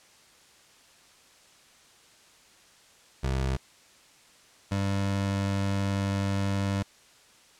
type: tone pair in turn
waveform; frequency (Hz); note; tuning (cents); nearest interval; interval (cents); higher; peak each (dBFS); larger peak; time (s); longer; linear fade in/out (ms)
25% pulse; 66 / 98.64; C2 / G2; +16 / +11; perfect fifth; 695; second; -22; neither; 3.23-3.57 / 4.71-6.83; second; 10
effects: white hiss -57 dBFS RMS until 7.59 s + low-pass 8000 Hz 12 dB/octave